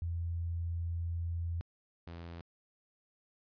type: tone pair in turn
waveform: sine / sawtooth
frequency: 84.7 / 84.7 Hz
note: E2 / E2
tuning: +48 / +48 cents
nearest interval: unison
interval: 0 cents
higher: neither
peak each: -33 / -40 dBFS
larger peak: first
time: 0.02-1.61 / 2.07-2.41 s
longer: first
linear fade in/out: 0 ms
effects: resampled to 11025 Hz